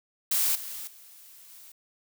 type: noise with level steps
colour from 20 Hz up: blue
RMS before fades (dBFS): -25 / -38 / -51 / -49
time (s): 0.31-1.72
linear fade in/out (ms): 5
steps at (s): 0.55 / 0.87 / 1.49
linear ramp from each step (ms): 5
effects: none